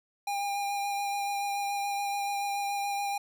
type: tone with vibrato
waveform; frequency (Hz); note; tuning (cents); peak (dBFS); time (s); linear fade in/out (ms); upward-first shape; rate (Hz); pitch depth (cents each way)
square; 805; G5; +46; -30; 0.27-3.18; 5; sine; 7; 14
effects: none